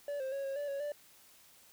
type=tone with pitch steps; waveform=triangle; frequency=575 / 528 / 552 / 544 / 579 / 556 / 586 Hz; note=D5 / C5 / C#5 / C#5 / D5 / C#5 / D5; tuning=-37 / +16 / -7 / -33 / -25 / +5 / -4 cents; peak=-33 dBFS; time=0.08-0.92 s; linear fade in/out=2 ms; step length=120 ms; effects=white hiss -61 dBFS RMS until 1.72 s